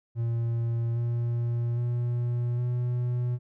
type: tone with pitch steps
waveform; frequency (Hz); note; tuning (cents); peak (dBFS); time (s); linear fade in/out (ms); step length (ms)
triangle; 116.54 / 118.51 / 120.51 / 122.55; A#2 / A#2 / B2 / B2; 0 / +29 / -42 / -13; -23; 0.15-3.39; 50; 810
effects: none